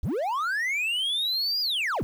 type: linear two-way sweep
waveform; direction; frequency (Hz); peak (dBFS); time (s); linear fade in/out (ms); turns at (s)
triangle; up then down; 41.49 to 4950 to 48.1; -23; 0.03-2.03; 0; 1.61
effects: 9-bit